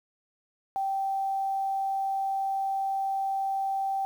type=tone with quantisation; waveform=sine; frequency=779 Hz; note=G5; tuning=11 cents flat; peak=-26 dBFS; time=0.76-4.05 s; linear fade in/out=0 ms; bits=9; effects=none